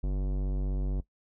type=tone with tanh clipping; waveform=sine; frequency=48 Hz; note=G1; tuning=36 cents flat; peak=-29 dBFS; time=0.03-1.01 s; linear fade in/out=10 ms; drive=18 dB; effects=noise-tail reverb RT60 0.1 s tail -18 dB re dry